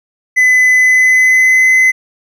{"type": "tone with pitch glide", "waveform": "triangle", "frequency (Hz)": [2012, 2038], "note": ["B6", "C7"], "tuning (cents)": [32, -46], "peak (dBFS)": -4, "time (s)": [0.36, 1.92], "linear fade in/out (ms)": 20, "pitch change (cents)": 22, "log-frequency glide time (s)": [0.74, 1.7], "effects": []}